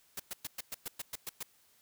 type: noise bursts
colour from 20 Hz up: white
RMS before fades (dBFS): -39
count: 10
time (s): 0.17-1.43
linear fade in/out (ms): 5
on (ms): 27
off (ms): 110
effects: white hiss -67 dBFS RMS until 1.81 s